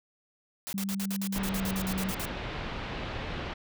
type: noise bursts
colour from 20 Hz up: white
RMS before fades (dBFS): -37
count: 15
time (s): 0.67-2.254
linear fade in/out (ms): 0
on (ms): 58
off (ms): 51
type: tone with pitch glide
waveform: sine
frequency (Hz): 196 to 189.43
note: G3 to F#3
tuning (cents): 0 to +41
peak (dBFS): -30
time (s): 0.74-2.11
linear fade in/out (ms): 5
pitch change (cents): -59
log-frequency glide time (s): 1.22-1.9
type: low-pass noise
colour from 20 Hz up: pink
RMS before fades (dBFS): -36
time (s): 1.35-3.54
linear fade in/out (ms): 10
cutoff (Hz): 3700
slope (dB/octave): 24
effects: none